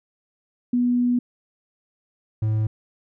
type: tone pair in turn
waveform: sine / triangle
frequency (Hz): 244.6 / 108.68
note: B3 / A2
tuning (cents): -16 / -21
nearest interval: octave + major second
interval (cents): 1405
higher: first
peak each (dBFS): -17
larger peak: neither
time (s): 0.73-1.19 / 2.42-2.67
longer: first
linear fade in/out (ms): 5
effects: none